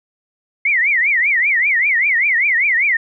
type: tone with vibrato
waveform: sine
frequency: 2093 Hz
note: C7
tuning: in tune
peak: -12 dBFS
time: 0.65-2.97 s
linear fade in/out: 5 ms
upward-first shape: triangle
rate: 5.1 Hz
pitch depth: 270 cents each way
effects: none